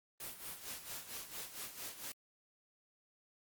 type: noise with tremolo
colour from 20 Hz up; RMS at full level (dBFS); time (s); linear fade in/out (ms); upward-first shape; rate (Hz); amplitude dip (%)
white; -44; 0.2-2.12; 2; sine; 4.4; 70
effects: Opus 32 kbps